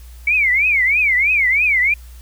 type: tone with vibrato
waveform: sine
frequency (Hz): 2233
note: C#7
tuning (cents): +12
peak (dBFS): -12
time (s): 0.27-1.94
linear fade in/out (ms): 5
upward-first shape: triangle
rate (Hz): 3.1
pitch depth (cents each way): 250
effects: added 60 Hz sine -35 dBFS peak until 2.21 s + white hiss -49 dBFS RMS until 2.21 s